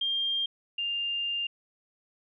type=tone pair in turn; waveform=sine; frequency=3200 / 2801 Hz; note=G7 / F7; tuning=+35 / +4 cents; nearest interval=major second; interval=231 cents; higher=first; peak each=-26 / -28 dBFS; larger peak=first; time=0.01-0.46 / 0.78-1.47 s; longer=second; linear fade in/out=5 ms; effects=none